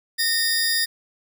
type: tone pair together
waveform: sawtooth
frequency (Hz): 1837 / 4904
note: A#6 / D#8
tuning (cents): -26 / -26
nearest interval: octave + perfect fourth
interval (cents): 1700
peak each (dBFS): -19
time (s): 0.18-0.86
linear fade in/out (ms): 20
effects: none